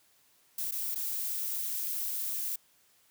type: noise with dropouts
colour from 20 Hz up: violet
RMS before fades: -34 dBFS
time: 0.58-2.56 s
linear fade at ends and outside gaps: 5 ms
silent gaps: 0.712-0.72 / 0.947-0.956 s
effects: white hiss -66 dBFS RMS until 3.1 s + high-pass 60 Hz 12 dB/octave